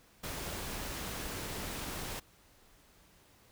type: noise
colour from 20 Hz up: pink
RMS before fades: -40 dBFS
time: 0.23-2.2 s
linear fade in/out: 10 ms
effects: pink hiss -63 dBFS RMS until 3.51 s